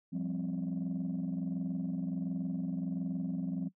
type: chord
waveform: sine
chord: F suspended second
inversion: none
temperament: equal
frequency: 174.61 / 196 / 261.6 Hz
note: F3 / G3 / C4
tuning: 0 / 0 / 0 cents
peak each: -34 / -37 / -36 dBFS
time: 0.12-3.69 s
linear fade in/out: 20 ms
effects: noise-tail reverb RT60 0.1 s tail -19 dB re dry + tanh soft clip ceiling -28 dBFS